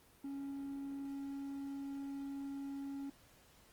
triangle tone, 277.2 Hz, C#4, in tune, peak -39 dBFS, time 0.24-3.1 s, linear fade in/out 5 ms, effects pink hiss -65 dBFS RMS until 3.72 s + Opus 24 kbps

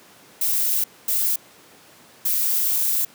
violet noise bursts at uneven times, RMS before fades -21 dBFS, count 3, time 0.41-0.84 / 1.08-1.36 / 2.25-3.05 s, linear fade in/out 5 ms, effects pink hiss -49 dBFS RMS until 3.14 s + high-pass 200 Hz 12 dB/octave

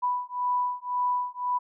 sine beating tone pair, 987.8 / 989.7 Hz, B5 / B5, 0 / +3 cents, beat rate 1.9 Hz, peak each -28 dBFS, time 0.02-1.59 s, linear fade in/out 20 ms, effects none

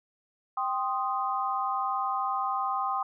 sine chord, C minor, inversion second, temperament equal, 784 / 1046.5 / 1244.5 Hz, G5 / C6 / Eb6, 0 / 0 / 0 cents, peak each -31 dBFS, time 0.57-3.03 s, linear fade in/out 5 ms, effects none

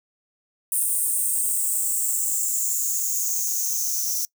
violet noise with high-pass filter sweep, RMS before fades -24 dBFS, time 0.72-4.25 s, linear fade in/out 0 ms, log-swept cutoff 9300 to 5800 Hz, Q 7.8, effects noise-tail reverb RT60 0.1 s tail -25 dB re dry

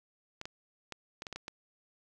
clicks, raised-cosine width 0.2 ms, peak -23 dBFS, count 8, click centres 0.414 / 0.455 / 0.923 / 1.221 / 1.268 / 1.327 / 1.36 / 1.481 s, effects none

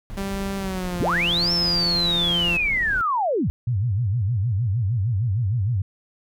brown noise, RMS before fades -34 dBFS, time 0.1-3.01 s, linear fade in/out 0 ms
sawtooth tone with pitch glide, 196 to 172.61 Hz, G3 to F3, 0 to -20 cents, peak -22 dBFS, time 0.17-2.57 s, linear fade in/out 5 ms, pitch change -220 cents, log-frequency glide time 0.58-1.04 s
sine linear two-way sweep, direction up then down, 55.5 to 5400 to 55.5 Hz, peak -19 dBFS, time 1-3.5 s, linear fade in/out 0 ms, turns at 1.52 s
sine tone with vibrato, 108.2 Hz, A2, 29 cents flat, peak -19 dBFS, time 3.67-5.82 s, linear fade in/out 5 ms, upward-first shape sine, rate 6.5 Hz, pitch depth 260 cents each way
effects none

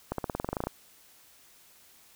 accelerating click train, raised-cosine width 1 ms, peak -16 dBFS, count 13, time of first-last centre 0.12-0.67 s, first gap 63 ms, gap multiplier 0.94, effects white hiss -58 dBFS RMS until 2.15 s

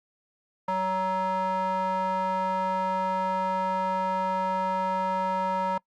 square tone with band-pass filter, 187.6 Hz, F#3, 24 cents sharp, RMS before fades -27 dBFS, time 0.68-5.78 s, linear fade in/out 5 ms, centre 910 Hz, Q 3.2, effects noise-tail reverb RT60 0.1 s tail -24 dB re dry + Opus 48 kbps

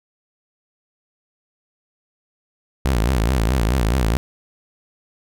sawtooth tone with vibrato, 60 Hz, B1, 49 cents flat, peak -12 dBFS, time 2.85-4.17 s, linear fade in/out 0 ms, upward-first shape sine, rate 4.7 Hz, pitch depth 210 cents each way, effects none

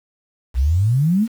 sine exponential sweep, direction up, 58.2 to 239.6 Hz, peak -13 dBFS, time 0.54-1.28 s, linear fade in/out 50 ms, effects 7-bit

